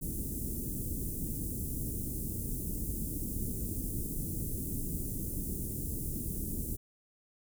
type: band-stop noise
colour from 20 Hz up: pink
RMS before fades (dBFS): -36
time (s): 0.01-6.77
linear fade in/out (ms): 20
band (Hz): 330 to 9200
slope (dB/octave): 24
effects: none